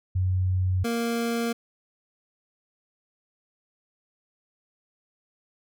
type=tone pair in turn; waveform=sine / 25% pulse; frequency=92.5 / 233.1 Hz; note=F#2 / A#3; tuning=0 / 0 cents; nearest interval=octave + major third; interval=1600 cents; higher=second; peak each=-21 dBFS; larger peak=neither; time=0.15-0.84 / 0.84-1.53 s; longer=neither; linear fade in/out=10 ms; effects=none